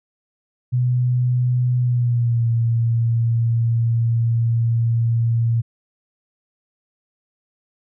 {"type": "tone with pitch glide", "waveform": "sine", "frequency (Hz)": [124.2, 115.88], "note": ["B2", "A#2"], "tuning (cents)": [10, -10], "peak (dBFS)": -15, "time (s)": [0.72, 5.62], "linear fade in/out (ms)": 20, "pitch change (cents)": -120, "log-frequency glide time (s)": [1.78, 2.48], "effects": []}